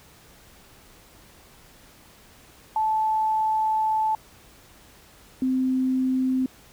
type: tone pair in turn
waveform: sine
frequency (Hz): 872 / 259.2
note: A5 / C4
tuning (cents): -16 / -16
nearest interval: octave + major sixth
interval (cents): 2100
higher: first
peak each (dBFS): -20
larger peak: neither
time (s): 2.76-4.15 / 5.42-6.46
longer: first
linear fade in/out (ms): 2
effects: pink hiss -52 dBFS RMS until 6.72 s